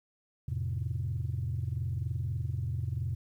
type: chord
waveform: sine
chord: F major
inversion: none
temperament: equal with one note detuned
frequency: 86.7 / 110 / 130.81 Hz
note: F2 / A2 / C3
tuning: -12 / 0 / 0 cents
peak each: -34 dBFS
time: 0.48-3.15 s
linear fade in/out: 5 ms
effects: tanh soft clip ceiling -24 dBFS + 11-bit